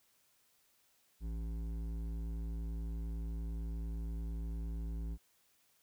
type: tone with hard clipping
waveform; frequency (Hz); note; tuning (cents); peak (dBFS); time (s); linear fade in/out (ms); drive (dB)
sine; 55.7; A1; +22; -39; 1.2-5.18; 50; 11
effects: white hiss -72 dBFS RMS until 5.82 s